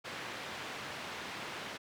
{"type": "band-pass noise", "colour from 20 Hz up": "white", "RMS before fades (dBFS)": -43, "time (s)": [0.04, 1.78], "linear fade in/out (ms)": 20, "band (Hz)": [100, 2600], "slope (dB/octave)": 12, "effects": []}